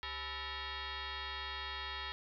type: tone with frequency modulation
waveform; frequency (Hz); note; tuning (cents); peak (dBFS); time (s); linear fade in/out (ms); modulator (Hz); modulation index
sine; 987.8; B5; 0; -39; 0.03-2.12; 0; 460; 6.8
effects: none